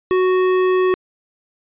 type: tone with hard clipping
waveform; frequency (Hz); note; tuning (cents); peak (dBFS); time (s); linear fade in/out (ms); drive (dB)
triangle; 370; F#4; 0; -15; 0.11-0.94; 0; 17
effects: resampled to 8000 Hz